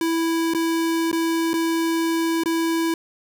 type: tone with dropouts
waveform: square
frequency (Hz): 329.6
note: E4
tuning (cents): 0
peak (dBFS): -20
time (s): 0.01-2.94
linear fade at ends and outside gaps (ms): 2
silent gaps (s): 0.537-0.547 / 1.115-1.128 / 1.533-1.539 / 2.436-2.458
effects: none

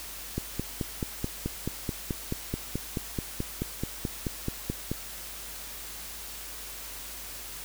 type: click train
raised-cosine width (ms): 3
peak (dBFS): -16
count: 22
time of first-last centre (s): 0.38-4.916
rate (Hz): 4.63
effects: added 50 Hz sine -49 dBFS peak until 7.64 s + white hiss -41 dBFS RMS until 7.64 s

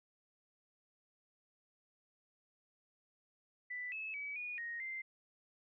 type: tone with pitch steps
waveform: sine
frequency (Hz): 1984 / 2596 / 2282 / 2454 / 1870 / 2085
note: B6 / E7 / C#7 / D#7 / A#6 / C7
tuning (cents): +7 / -27 / +50 / -25 / +5 / -7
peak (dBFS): -40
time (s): 3.7-5.02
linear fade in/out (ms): 10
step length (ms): 220
effects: none

